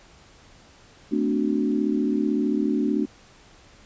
sine chord, D dominant seventh, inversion second, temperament equal with one note detuned, 220 / 255.5 / 293.7 / 370 Hz, A3 / C4 / D4 / F#4, 0 / -41 / 0 / 0 cents, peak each -25 / -27 / -24 / -29 dBFS, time 1.11-3.06 s, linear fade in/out 20 ms, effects pink hiss -52 dBFS RMS until 3.85 s + resampled to 16000 Hz

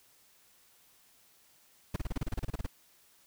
brown noise bursts, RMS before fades -32 dBFS, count 14, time 1.94-2.665 s, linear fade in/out 5 ms, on 23 ms, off 31 ms, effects white hiss -64 dBFS RMS until 3.26 s

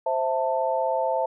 sine chord, A minor, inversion first, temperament equal with one note detuned, 523.3 / 659.3 / 888.2 Hz, C5 / E5 / A5, 0 / 0 / +16 cents, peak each -26 dBFS, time 0.06-1.26 s, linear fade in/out 5 ms, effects none

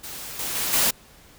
white noise with level steps, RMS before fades -36 / -29 / -26 / -20 dBFS, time 0.03-0.91 s, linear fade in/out 10 ms, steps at 0.39 / 0.55 / 0.73 s, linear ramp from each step 2 ms, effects pink hiss -51 dBFS RMS until 1.38 s

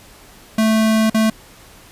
square tone with dropouts, 219.8 Hz, A3, 2 cents flat, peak -13 dBFS, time 0.58-1.3 s, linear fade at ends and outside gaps 5 ms, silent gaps 1.099-1.144 s, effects pink hiss -44 dBFS RMS until 1.91 s + resampled to 32000 Hz

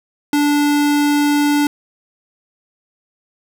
square tone, 291.6 Hz, D4, 12 cents flat, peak -13 dBFS, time 0.33-1.67 s, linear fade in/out 2 ms, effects none

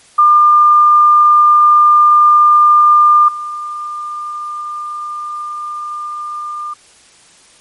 sine tone with level steps, 1200 Hz, D6, 37 cents sharp, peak -4 / -20 dBFS, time 0.18-6.74 s, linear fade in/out 10 ms, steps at 3.28 s, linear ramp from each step 5 ms, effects white hiss -45 dBFS RMS until 7.6 s + MP3 48 kbps

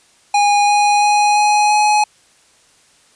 square tone with pitch steps, 820 / 825.2 / 830.5 / 835.8 / 841.1 Hz, G#5 / G#5 / G#5 / G#5 / G#5, -22 / -11 / 0 / +11 / +22 cents, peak -11 dBFS, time 0.34-2.04 s, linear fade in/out 5 ms, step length 340 ms, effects white hiss -52 dBFS RMS until 3.15 s + resampled to 22050 Hz

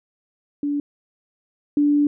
sine tone pair in turn, 288.8 / 291.6 Hz, D4 / D4, -29 / -12 cents, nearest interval unison, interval 17 cents, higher second, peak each -20 / -14 dBFS, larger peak second, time 0.63-0.8 / 1.77-2.07 s, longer second, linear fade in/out 2 ms, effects none

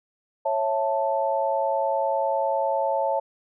sine chord, A major, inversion first, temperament just, 550 / 660 / 880 Hz, C#5 / E5 / A5, -14 / +2 / 0 cents, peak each -25 / -27 / -25 dBFS, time 0.45-3.2 s, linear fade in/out 10 ms, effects none

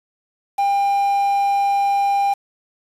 triangle tone with quantisation, 799 Hz, G5, 33 cents sharp, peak -13 dBFS, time 0.58-2.34 s, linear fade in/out 10 ms, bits 6, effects resampled to 32000 Hz

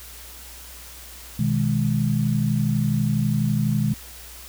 sine chord, G# minor, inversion first, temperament equal, 123.47 / 155.56 / 207.7 Hz, B2 / D#3 / G#3, 0 / 0 / 0 cents, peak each -23 dBFS, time 1.39-3.94 s, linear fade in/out 5 ms, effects added 60 Hz sine -44 dBFS peak until 4.48 s + white hiss -42 dBFS RMS until 4.48 s

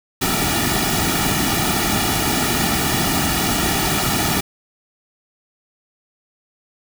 pink noise with comb filter, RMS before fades -19 dBFS, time 0.21-4.41 s, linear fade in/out 10 ms, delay 1.9 ms, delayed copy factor -0.75, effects none

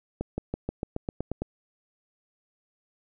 accelerating click train, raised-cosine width 2 ms, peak -16 dBFS, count 10, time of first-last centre 0.21-1.42 s, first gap 170 ms, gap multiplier 0.94, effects none

